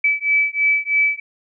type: beating tone pair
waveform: sine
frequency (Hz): 2300 / 2303.1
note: D7 / D7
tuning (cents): -37 / -34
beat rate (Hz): 3.1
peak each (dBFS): -18 / -18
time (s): 0.04-1.2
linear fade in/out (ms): 5
effects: none